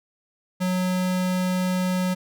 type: tone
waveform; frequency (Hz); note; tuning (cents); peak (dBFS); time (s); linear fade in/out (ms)
square; 183.4; F#3; -15; -22; 0.6-2.15; 20
effects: none